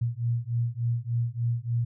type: beating tone pair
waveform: sine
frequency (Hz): 116.54 / 119.94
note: A#2 / A#2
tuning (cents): 0 / +50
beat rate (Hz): 3.4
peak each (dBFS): -28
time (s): 0.01-1.85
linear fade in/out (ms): 10
effects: none